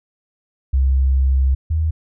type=tone pair in turn; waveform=sine; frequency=66.4 / 79.23 Hz; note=C2 / D#2; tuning=+26 / +32 cents; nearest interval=minor third; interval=306 cents; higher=second; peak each=-12 / -15 dBFS; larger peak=first; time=0.73-1.55 / 1.7-1.91 s; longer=first; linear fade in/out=10 ms; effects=none